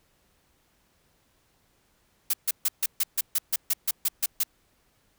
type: noise bursts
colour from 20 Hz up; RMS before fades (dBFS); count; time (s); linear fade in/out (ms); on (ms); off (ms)
blue; -24; 13; 2.3-4.435; 5; 35; 140
effects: pink hiss -67 dBFS RMS until 5.18 s